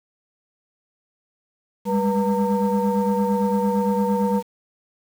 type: tone cluster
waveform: sine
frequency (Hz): 198.9 / 207.7 / 486.2 / 914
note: G3 / G#3 / B4 / A#5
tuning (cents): +25 / 0 / -27 / -34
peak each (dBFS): -20 / -25 / -22 / -24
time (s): 1.85-4.43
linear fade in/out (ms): 50
effects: tanh soft clip ceiling -12 dBFS + 7-bit